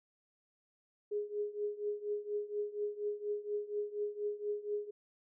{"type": "tone with tremolo", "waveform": "sine", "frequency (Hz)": 415.3, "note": "G#4", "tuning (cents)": 0, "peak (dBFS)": -31, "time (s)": [1.11, 4.91], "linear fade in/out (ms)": 10, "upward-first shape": "triangle", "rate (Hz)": 4.2, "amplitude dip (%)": 90, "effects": []}